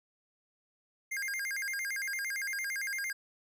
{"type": "tone with vibrato", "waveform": "square", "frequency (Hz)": 1845, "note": "A#6", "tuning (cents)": -18, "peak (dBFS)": -34, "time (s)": [1.11, 3.13], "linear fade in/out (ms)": 10, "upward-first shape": "square", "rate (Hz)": 8.8, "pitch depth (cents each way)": 230, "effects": []}